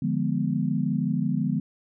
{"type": "chord", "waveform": "sine", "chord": "D diminished seventh", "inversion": "none", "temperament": "equal with one note detuned", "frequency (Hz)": [148.88, 174.61, 207.7, 246.9], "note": ["D3", "F3", "Ab3", "Cb4"], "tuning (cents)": [24, 0, 0, 0], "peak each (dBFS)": -28, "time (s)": [0.02, 1.6], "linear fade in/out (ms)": 5, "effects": []}